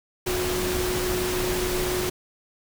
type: tone in noise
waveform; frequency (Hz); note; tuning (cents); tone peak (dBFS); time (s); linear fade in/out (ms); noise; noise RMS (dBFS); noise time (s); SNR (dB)
sine; 363.8; F#4; -29; -26; 0.26-2.1; 10; pink; -28; 0.26-2.1; -1
effects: none